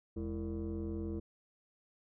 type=tone with frequency modulation; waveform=sine; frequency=207.7 Hz; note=G#3; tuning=in tune; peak=-34 dBFS; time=0.16-1.2 s; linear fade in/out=10 ms; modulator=124 Hz; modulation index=1.6; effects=tanh soft clip ceiling -33 dBFS